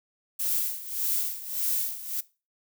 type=noise with tremolo; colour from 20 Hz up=violet; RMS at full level=-26 dBFS; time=0.39-2.21 s; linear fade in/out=10 ms; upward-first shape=sine; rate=1.7 Hz; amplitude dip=80%; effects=noise-tail reverb RT60 0.3 s tail -20 dB re dry